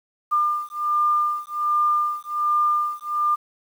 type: beating tone pair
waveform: sine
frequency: 1200 / 1201.3 Hz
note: D6 / D6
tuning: +37 / +39 cents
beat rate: 1.3 Hz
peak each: -22 dBFS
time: 0.31-3.36 s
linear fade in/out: 20 ms
effects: 8-bit